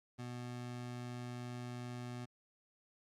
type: tone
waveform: 25% pulse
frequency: 122.6 Hz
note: B2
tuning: 12 cents flat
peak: -39 dBFS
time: 0.18-2.26 s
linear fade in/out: 20 ms
effects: low-pass 9000 Hz 12 dB/octave + Opus 48 kbps